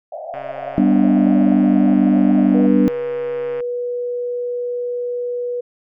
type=band-pass noise; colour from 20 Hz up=white; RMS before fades=-29 dBFS; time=0.12-2.67 s; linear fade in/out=5 ms; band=570 to 730 Hz; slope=96 dB/octave
type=click train; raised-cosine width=0.5 ms; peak=-21 dBFS; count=445; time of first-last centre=0.34-3.605 s; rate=136 Hz
type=chord; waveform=sine; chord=G major; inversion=none; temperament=equal; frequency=196 / 246.9 / 293.7 Hz; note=G3 / B3 / D4; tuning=0 / 0 / 0 cents; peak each=-15 dBFS; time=0.78-2.88 s; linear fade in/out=0 ms
type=tone with pitch glide; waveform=sine; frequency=484.6 to 487.4 Hz; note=B4 to B4; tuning=-33 to -23 cents; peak=-20 dBFS; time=2.54-5.61 s; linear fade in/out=10 ms; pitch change=+10 cents; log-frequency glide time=3.54-3.76 s
effects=none